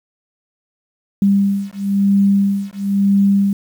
sine beating tone pair, 198.2 / 199.2 Hz, G3 / G3, +19 / +28 cents, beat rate 1 Hz, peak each -15 dBFS, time 1.22-3.53 s, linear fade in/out 2 ms, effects 7-bit

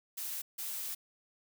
blue noise bursts at uneven times, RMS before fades -39 dBFS, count 2, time 0.17-0.42 / 0.58-0.95 s, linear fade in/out 10 ms, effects none

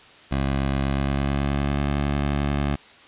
15% pulse tone with pitch glide, 68.2 to 71.3 Hz, C#2 to C#2, -28 to +49 cents, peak -15 dBFS, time 0.31-2.76 s, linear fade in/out 10 ms, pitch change +77 cents, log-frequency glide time 0.79-1.9 s, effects white hiss -48 dBFS RMS until 3.07 s + resampled to 8000 Hz

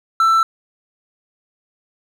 triangle tone, 1332 Hz, E6, 18 cents sharp, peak -9 dBFS, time 0.2-0.43 s, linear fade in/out 2 ms, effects none

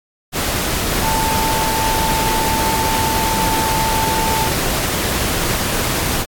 sine tone in noise, 887 Hz, A5, 14 cents sharp, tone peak -18 dBFS, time 1.01-4.51 s, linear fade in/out 50 ms, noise pink, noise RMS -19 dBFS, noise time 0.32-6.26 s, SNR -2 dB, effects AAC 64 kbps

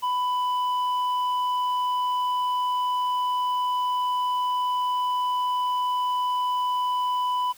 square tone with low-pass filter, 995 Hz, B5, 13 cents sharp, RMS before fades -25 dBFS, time 0.02-7.53 s, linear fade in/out 20 ms, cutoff 2000 Hz, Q 4, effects white hiss -51 dBFS RMS until 7.57 s

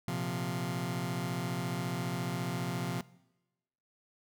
sawtooth chord, Bb suspended second, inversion none, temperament just, 116.54 / 131.11 / 174.81 Hz, Bb2 / C3 / F3, 0 / +4 / +2 cents, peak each -37 / -32 / -31 dBFS, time 0.08-3.01 s, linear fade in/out 0 ms, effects noise-tail reverb RT60 1.0 s tail -21 dB re dry

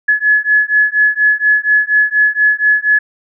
sine beating tone pair, 1701 / 1705.2 Hz, G#6 / G#6, +41 / +45 cents, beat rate 4.2 Hz, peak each -12 dBFS, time 0.08-2.99 s, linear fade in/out 10 ms, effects none

